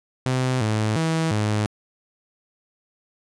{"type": "tone with pitch steps", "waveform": "sawtooth", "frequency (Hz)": [128.7, 108.2, 161.9, 106.1], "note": ["C3", "A2", "E3", "G#2"], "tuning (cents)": [-28, -29, -31, 38], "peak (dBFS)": -16, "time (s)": [0.26, 1.66], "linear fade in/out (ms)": 0, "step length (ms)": 350, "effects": ["resampled to 22050 Hz"]}